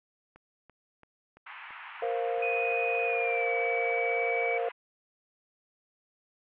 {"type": "click train", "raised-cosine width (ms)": 0.5, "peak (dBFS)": -38, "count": 8, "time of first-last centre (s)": [0.36, 2.717], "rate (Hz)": 2.97}
{"type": "band-pass noise", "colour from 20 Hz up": "pink", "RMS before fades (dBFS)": -45, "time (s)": [1.46, 4.72], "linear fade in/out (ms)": 10, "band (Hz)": [870, 2800], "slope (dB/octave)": 48}
{"type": "chord", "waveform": "sine", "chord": "Bb suspended second", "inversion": "none", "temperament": "just", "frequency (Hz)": [466.2, 524.4, 699.2], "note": ["Bb4", "C5", "F5"], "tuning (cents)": [0, 4, 2], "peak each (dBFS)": [-31, -34, -32], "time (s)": [2.02, 4.69], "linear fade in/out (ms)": 5}
{"type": "tone with pitch glide", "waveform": "sine", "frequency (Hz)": [2489, 2282], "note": ["D#7", "C#7"], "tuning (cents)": [0, 50], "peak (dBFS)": -30, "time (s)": [2.42, 4.58], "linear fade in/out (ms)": 5, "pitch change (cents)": -150, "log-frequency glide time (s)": [3.05, 3.5]}
{"effects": []}